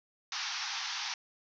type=band-pass noise; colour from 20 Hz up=white; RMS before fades=-37 dBFS; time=0.32-1.14 s; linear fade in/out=2 ms; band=760 to 6100 Hz; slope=96 dB/octave; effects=none